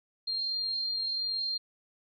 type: tone with amplitude modulation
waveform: sine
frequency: 4199 Hz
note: C8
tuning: 5 cents sharp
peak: -28 dBFS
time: 0.27-1.58 s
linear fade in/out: 10 ms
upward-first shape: sine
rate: 41.3 Hz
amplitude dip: 30%
effects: none